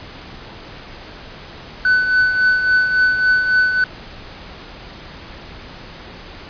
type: tone with tremolo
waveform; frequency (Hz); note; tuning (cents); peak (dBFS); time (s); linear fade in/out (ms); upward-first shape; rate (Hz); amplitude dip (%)
triangle; 1500; F#6; +23; -8; 1.85-3.84; 2; triangle; 3.6; 60
effects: pink hiss -36 dBFS RMS until 6.49 s + resampled to 11025 Hz